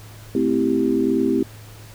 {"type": "chord", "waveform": "sine", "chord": "A minor seventh", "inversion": "none", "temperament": "equal", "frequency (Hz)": [220, 261.6, 329.6, 392], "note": ["A3", "C4", "E4", "G4"], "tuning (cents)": [0, 0, 0, 0], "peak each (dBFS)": [-25, -20, -22, -22], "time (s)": [0.35, 1.43], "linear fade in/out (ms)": 2, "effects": ["added 107 Hz sine -40 dBFS peak until 1.94 s", "pink hiss -45 dBFS RMS until 1.94 s"]}